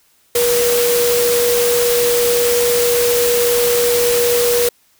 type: tone in noise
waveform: sine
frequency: 480.5 Hz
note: B4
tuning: 48 cents flat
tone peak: -13 dBFS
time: 0.35-4.69 s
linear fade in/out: 5 ms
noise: white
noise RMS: -19 dBFS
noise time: 0.35-4.69 s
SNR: +3 dB
effects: white hiss -56 dBFS RMS until 4.99 s